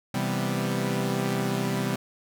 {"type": "chord", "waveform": "sawtooth", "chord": "C major seventh", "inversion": "none", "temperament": "equal", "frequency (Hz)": [130.81, 164.81, 196, 246.9], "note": ["C3", "E3", "G3", "B3"], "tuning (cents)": [0, 0, 0, 0], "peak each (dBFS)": [-26, -29, -25, -29], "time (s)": [0.14, 1.96], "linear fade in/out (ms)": 5, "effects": []}